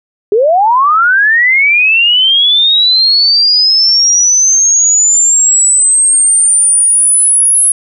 sine linear sweep, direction up, 392 to 10760 Hz, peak -5 dBFS, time 0.32-7.72 s, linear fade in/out 2 ms, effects none

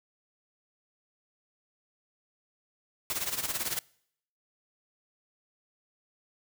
white noise with tremolo, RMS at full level -30 dBFS, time 3.1-3.79 s, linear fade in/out 0 ms, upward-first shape sine, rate 18 Hz, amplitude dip 75%, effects noise-tail reverb RT60 0.7 s tail -25 dB re dry

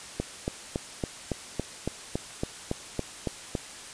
click train, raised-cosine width 2 ms, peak -14 dBFS, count 13, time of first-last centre 0.2-3.552 s, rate 3.58 Hz, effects white hiss -43 dBFS RMS until 3.93 s + resampled to 22050 Hz

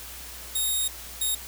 5% pulse tone bursts at uneven times, 3729 Hz, A#7, in tune, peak -16 dBFS, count 2, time 0.55-0.88 / 1.21-1.35 s, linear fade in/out 5 ms, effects added 60 Hz sine -46 dBFS peak until 1.47 s + white hiss -41 dBFS RMS until 1.47 s

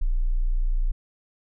sine tone, 29.83 Hz, A#0, 41 cents sharp, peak -19 dBFS, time 0.01-0.92 s, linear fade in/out 10 ms, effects none

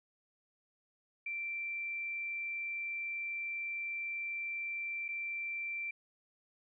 sine tone with dropouts, 2349 Hz, D7, in tune, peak -36 dBFS, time 1.26-5.91 s, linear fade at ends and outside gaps 5 ms, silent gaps 5.082-5.087 s, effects none

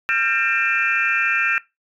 sine tone cluster, 1375 / 1586 / 1820 / 2392 / 2656 Hz, F6 / G6 / A#6 / D7 / E7, -27 / +20 / -42 / +31 / +12 cents, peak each -23 dBFS, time 0.09-1.58 s, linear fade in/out 0 ms, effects noise-tail reverb RT60 0.2 s tail -19 dB re dry + tanh soft clip ceiling -5 dBFS

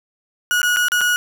35% pulse tone with dropouts, 1455 Hz, F#6, 29 cents flat, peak -13 dBFS, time 0.51-1.16 s, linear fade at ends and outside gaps 0 ms, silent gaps 0.617-0.63 / 0.762-0.769 / 0.884-0.919 / 1.009-1.014 s, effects none

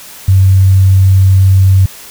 sine tone, 95.4 Hz, G2, 47 cents flat, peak -3 dBFS, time 0.28-1.86 s, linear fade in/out 5 ms, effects white hiss -32 dBFS RMS until 2.1 s

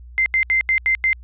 sine tone bursts at uneven times, 2081 Hz, C7, 10 cents flat, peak -14 dBFS, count 6, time 0.18-0.26 / 0.34-0.43 / 0.5-0.61 / 0.69-0.78 / 0.86-0.95 / 1.04-1.13 s, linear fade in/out 0 ms, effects added 60 Hz sine -37 dBFS peak until 1.23 s + resampled to 8000 Hz

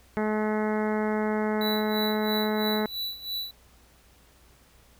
harmonic tone, 214 Hz, A3, 48 cents flat, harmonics 1 / 2 / 3 / 4 / 5 / 6 / 7 / 8 / 9 / 10, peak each -27 / -29 / -34 / -34 / -41 / -41 / -40 / -42 / -42 / -44 dBFS, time 0.17-2.86 s, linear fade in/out 0 ms
square tone with tremolo, 3951 Hz, B7, in tune, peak -29 dBFS, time 1.61-3.51 s, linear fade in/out 2 ms, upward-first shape sine, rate 3 Hz, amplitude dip 80%
effects added 60 Hz sine -59 dBFS peak until 4.99 s + pink hiss -59 dBFS RMS until 4.99 s

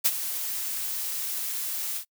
blue noise with ADSR envelope, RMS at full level -19 dBFS, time 0.04-2.05 s, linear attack 20 ms, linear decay 43 ms, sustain -12 dB, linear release 87 ms, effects noise-tail reverb RT60 0.1 s tail -26 dB re dry

